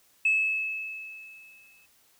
sine tone with exponential decay, 2599 Hz, E7, 25 cents flat, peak -18 dBFS, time 0.25-1.86 s, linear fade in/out 5 ms, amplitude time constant 350 ms, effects tanh soft clip ceiling -16 dBFS + white hiss -63 dBFS RMS until 2.19 s

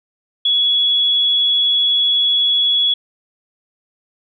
sine tone, 3372 Hz, G#7, 26 cents sharp, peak -12 dBFS, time 0.45-2.94 s, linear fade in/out 5 ms, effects none

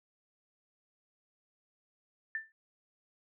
sine tone with exponential decay, 1776 Hz, A6, 16 cents sharp, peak -30 dBFS, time 2.35-2.52 s, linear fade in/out 1 ms, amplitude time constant 35 ms, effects none

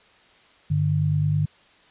sine tone pair together, 100 / 149.62 Hz, G2 / D3, +35 / +33 cents, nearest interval perfect fifth, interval 698 cents, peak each -24 / -20 dBFS, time 0.7-1.46 s, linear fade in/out 10 ms, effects white hiss -55 dBFS RMS until 1.9 s + resampled to 8000 Hz

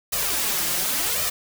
white noise with flanger, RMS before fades -24 dBFS, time 0.12-1.3 s, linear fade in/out 10 ms, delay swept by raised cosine 1.6 to 5.8 ms, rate 0.9 Hz, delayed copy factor +0.7, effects none

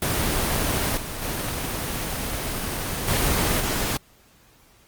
pink noise with level steps, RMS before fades -23 / -31 / -27 / -21 / -25 dBFS, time 0.02-3.97 s, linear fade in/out 2 ms, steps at 0.97 / 1.22 / 3.08 / 3.6 s, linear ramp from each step 2 ms, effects pink hiss -56 dBFS RMS until 4.87 s + Opus 24 kbps

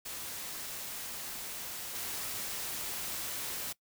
white noise with level steps, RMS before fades -41 / -38 dBFS, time 0.05-3.73 s, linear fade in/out 10 ms, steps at 1.95 s, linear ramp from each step 2 ms, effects noise-tail reverb RT60 0.1 s tail -21 dB re dry

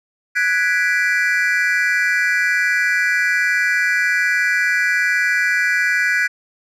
triangle chord, G# half-diminished seventh, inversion third, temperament equal, 1480 / 1661.2 / 1975.5 / 2349 Hz, F#6 / G#6 / B6 / D7, 0 / 0 / 0 / 0 cents, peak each -18 / -18 / -18 / -22 dBFS, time 0.35-6.28 s, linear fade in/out 20 ms, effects none

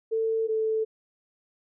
sine tone pair in turn, 446.8 / 439.9 Hz, A4 / A4, +27 / 0 cents, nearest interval unison, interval 27 cents, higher first, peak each -23 dBFS, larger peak neither, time 0.11-0.48 / 0.48-0.85 s, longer neither, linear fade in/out 20 ms, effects none

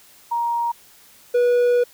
sine / triangle tone pair in turn, 940 / 486.6 Hz, A#5 / B4, +14 / -26 cents, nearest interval major seventh, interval 1140 cents, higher first, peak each -19 / -12 dBFS, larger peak second, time 0.31-0.72 / 1.34-1.84 s, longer second, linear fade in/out 10 ms, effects white hiss -50 dBFS RMS until 1.93 s

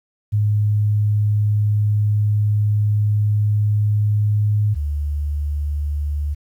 sine tone pair in turn, 104.9 / 73.5 Hz, G#2 / D2, +18 / +2 cents, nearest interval tritone, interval 616 cents, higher first, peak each -14 / -19 dBFS, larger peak first, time 0.32-4.75 / 4.75-6.35 s, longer first, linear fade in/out 20 ms, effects 9-bit

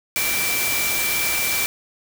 sine tone in noise, 2340 Hz, D7, 7 cents flat, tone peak -24 dBFS, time 0.16-1.66 s, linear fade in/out 0 ms, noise white, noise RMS -23 dBFS, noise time 0.16-1.66 s, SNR -4 dB, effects none

